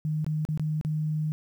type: tone with dropouts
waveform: sine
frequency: 154.1 Hz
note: D#3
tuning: 16 cents flat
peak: -25 dBFS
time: 0.05-1.32 s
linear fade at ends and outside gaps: 0 ms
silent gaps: 0.245-0.265 / 0.451-0.488 / 0.575-0.596 / 0.812-0.849 s
effects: 10-bit